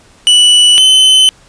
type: tone pair in turn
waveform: 45% pulse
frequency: 2960 / 3045 Hz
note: F#7 / F#7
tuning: 0 / +49 cents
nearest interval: unison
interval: 49 cents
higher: second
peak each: -3 dBFS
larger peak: neither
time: 0.27-0.78 / 0.78-1.29 s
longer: neither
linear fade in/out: 0 ms
effects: pink hiss -44 dBFS RMS until 1.48 s + resampled to 22050 Hz